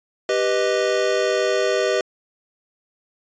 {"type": "chord", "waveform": "square", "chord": "G augmented", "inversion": "none", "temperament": "equal", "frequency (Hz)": [392, 493.9, 622.3], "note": ["G4", "B4", "D#5"], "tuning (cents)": [0, 0, 0], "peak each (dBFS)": -23, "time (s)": [0.29, 2.01], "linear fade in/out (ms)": 2, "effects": ["resampled to 16000 Hz"]}